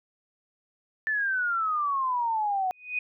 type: exponential sweep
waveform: sine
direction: down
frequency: 1775 to 730 Hz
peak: -24 dBFS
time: 1.07-2.71 s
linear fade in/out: 0 ms
type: tone with exponential growth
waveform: sine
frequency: 2489 Hz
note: D#7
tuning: in tune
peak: -23 dBFS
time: 2.71-2.99 s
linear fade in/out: 5 ms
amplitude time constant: 60 ms
effects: none